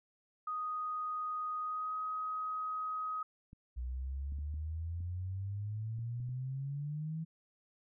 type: tone with pitch glide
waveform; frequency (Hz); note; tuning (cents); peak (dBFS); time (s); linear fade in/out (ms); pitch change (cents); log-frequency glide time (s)
sine; 1244.5 to 1261.1; D#6 to D#6; 0 to +23; -35; 0.47-3.23; 5; +23; 1.62-1.96
type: clicks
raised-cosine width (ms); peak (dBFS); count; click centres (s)
5; -40; 8; 3.531 / 4.323 / 4.387 / 4.541 / 5.005 / 5.989 / 6.201 / 6.291
type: exponential sweep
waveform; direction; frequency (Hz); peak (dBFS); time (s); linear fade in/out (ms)
sine; up; 60.6 to 163.6; -36; 3.76-7.25; 20
effects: none